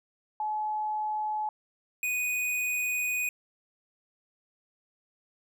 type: tone pair in turn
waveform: sine / square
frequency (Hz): 854 / 2483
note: G#5 / D#7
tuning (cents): +48 / -4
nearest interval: octave + tritone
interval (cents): 1848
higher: second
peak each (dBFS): -28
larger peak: neither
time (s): 0.4-1.49 / 2.03-3.29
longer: second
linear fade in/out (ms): 2
effects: none